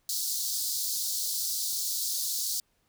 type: high-pass noise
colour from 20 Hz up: pink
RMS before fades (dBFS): -31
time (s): 0.09-2.6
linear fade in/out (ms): 2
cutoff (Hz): 4100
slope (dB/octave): 48
effects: pink hiss -72 dBFS RMS until 2.88 s